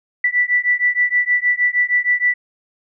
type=beating tone pair; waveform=sine; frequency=1965 / 1971.4 Hz; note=B6 / B6; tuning=-9 / -4 cents; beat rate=6.4 Hz; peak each=-17 dBFS; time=0.24-2.34 s; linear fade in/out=5 ms; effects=none